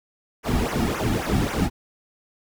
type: noise with flanger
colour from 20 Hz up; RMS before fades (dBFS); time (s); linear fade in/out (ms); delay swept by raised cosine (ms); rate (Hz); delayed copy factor
brown; -23; 0.43-1.7; 50; 0.22 to 2.02; 3.7; -1
effects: none